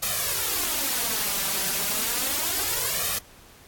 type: noise with flanger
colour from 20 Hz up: white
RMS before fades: -26 dBFS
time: 0.02-3.19 s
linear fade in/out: 10 ms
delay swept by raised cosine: 1.6 to 5.2 ms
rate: 0.32 Hz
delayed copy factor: +1
effects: pink hiss -51 dBFS RMS until 3.67 s + AAC 64 kbps